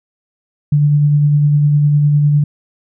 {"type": "tone with tremolo", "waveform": "sine", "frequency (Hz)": 146.83, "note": "D3", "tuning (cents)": 0, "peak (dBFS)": -7, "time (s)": [0.72, 2.44], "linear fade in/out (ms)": 5, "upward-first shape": "sine", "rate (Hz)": 9.9, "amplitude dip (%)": 25, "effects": []}